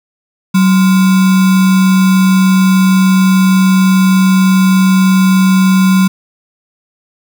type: tone with sample-and-hold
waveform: sine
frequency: 188.3 Hz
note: F#3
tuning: 31 cents sharp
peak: -5 dBFS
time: 0.54-6.08 s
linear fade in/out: 10 ms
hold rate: 1225 Hz
effects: none